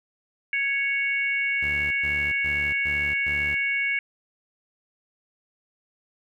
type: harmonic tone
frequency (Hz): 554.4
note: C#5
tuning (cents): 0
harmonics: 3 / 4 / 5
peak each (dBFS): -30 / -23 / -34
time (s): 0.53-3.99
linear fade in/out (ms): 2
type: tone bursts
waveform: sawtooth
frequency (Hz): 72.8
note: D2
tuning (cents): -15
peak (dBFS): -31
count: 5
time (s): 1.62-3.55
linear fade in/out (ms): 10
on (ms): 290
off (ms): 120
effects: none